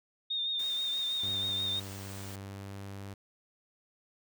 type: tone with vibrato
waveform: sine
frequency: 3660 Hz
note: A#7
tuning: 32 cents flat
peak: -30 dBFS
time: 0.3-1.8 s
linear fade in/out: 10 ms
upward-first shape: triangle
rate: 6.2 Hz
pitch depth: 41 cents each way
type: band-stop noise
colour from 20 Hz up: white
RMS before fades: -48 dBFS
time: 0.59-2.36 s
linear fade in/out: 5 ms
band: 10000 to 14000 Hz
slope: 96 dB/octave
type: tone with pitch glide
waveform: sawtooth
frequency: 98 to 98.85 Hz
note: G2 to G2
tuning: 0 to +15 cents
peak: -37 dBFS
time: 1.23-3.14 s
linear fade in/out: 5 ms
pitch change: +15 cents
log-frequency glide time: 2.32-2.7 s
effects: none